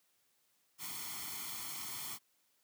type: noise with comb filter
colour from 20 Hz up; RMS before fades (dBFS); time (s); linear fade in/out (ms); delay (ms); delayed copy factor
white; -43; 0.78-2.19; 50; 0.92; +0.75
effects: white hiss -75 dBFS RMS until 2.63 s + high-pass 100 Hz 12 dB/octave